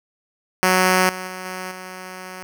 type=tone with level steps; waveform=5% pulse; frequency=185 Hz; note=F#3; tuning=in tune; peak=-3 / -17 / -19 / -17 / -22 dBFS; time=0.63-2.43 s; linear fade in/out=0 ms; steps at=1.09 / 1.27 / 1.45 / 1.71 s; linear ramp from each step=5 ms; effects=none